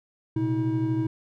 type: tone cluster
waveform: triangle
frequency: 118.8 / 131.4 / 319.6 Hz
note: A#2 / C3 / D#4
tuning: +33 / +8 / +47 cents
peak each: -26 / -29 / -23 dBFS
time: 0.36-1.07 s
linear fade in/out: 5 ms
effects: none